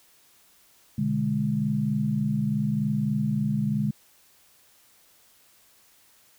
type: chord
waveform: sine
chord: G# diminished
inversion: first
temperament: equal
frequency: 123.47 / 146.83 / 207.7 Hz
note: B2 / D3 / G#3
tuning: 0 / 0 / 0 cents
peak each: -31 / -27 / -25 dBFS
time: 0.98-3.91 s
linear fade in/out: 5 ms
effects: white hiss -59 dBFS RMS until 6.38 s